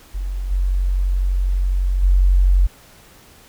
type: tone with level steps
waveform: sine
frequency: 46 Hz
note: F#1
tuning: 9 cents flat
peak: -21 / -15 / -10 dBFS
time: 0.14-2.67 s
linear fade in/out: 10 ms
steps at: 0.5 / 2.02 s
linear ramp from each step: 20 ms
effects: pink hiss -47 dBFS RMS until 3.48 s